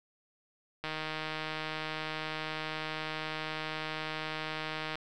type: click train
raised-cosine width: 0.3 ms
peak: -20 dBFS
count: 643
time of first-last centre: 0.84-4.955 s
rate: 156 Hz
effects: none